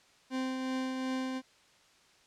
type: tone with tremolo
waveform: 40% pulse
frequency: 260 Hz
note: C4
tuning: 11 cents flat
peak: -30 dBFS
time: 0.3-1.42 s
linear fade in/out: 50 ms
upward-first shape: triangle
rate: 2.7 Hz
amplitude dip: 35%
effects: white hiss -63 dBFS RMS until 2.26 s + low-pass 6000 Hz 12 dB/octave